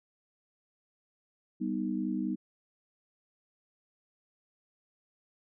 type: chord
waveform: sine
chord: G augmented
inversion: none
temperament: equal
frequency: 196 / 246.9 / 311.1 Hz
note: G3 / B3 / D#4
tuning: 0 / 0 / 0 cents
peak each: -34 dBFS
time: 1.6-2.36 s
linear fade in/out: 20 ms
effects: none